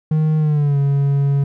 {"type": "tone with pitch glide", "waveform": "triangle", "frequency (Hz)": [155.56, 140.2], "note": ["D#3", "C#3"], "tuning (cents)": [0, 20], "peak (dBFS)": -11, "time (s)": [0.11, 1.44], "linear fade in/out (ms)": 5, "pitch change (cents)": -180, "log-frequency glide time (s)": [0.38, 0.78], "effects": []}